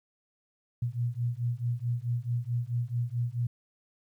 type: beating tone pair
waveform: sine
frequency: 117.9 / 122.5 Hz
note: A#2 / B2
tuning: +20 / -14 cents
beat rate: 4.6 Hz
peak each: -31 dBFS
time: 0.82-3.47 s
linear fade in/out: 5 ms
effects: 11-bit